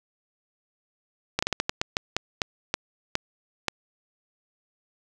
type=slowing click train; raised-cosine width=0.2 ms; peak=-6 dBFS; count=13; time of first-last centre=1.39-3.683 s; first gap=35 ms; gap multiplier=1.28; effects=7-bit